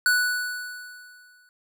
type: tone with exponential decay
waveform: square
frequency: 1480 Hz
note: F#6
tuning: in tune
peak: -17 dBFS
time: 0.06-1.49 s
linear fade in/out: 1 ms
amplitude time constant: 310 ms
effects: none